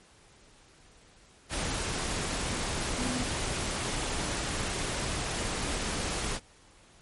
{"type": "tone in noise", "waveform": "sine", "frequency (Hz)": 249, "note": "B3", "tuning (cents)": 14, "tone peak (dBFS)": -32, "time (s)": [2.96, 3.25], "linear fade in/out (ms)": 50, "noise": "pink", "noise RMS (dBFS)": -32, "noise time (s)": [1.49, 6.4], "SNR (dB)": -3, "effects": ["pink hiss -58 dBFS RMS until 7.01 s", "MP3 48 kbps"]}